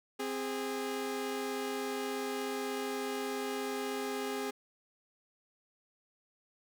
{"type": "tone pair together", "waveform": "sawtooth", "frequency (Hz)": [261.6, 410.7], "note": ["C4", "G#4"], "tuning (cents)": [0, -19], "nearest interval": "minor sixth", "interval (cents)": 781, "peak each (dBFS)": [-35, -32], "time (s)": [0.19, 4.51], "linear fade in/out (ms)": 10, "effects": []}